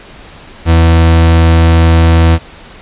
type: tone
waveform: 40% pulse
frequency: 82.41 Hz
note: E2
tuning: in tune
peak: -3 dBFS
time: 0.65-2.39 s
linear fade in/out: 50 ms
effects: pink hiss -34 dBFS RMS until 2.81 s + resampled to 8000 Hz